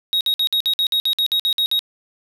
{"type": "tone bursts", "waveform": "triangle", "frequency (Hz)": 3781, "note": "A#7", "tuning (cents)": 24, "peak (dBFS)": -14, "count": 13, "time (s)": [0.13, 1.792], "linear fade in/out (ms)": 0, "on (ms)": 78, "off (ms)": 54, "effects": []}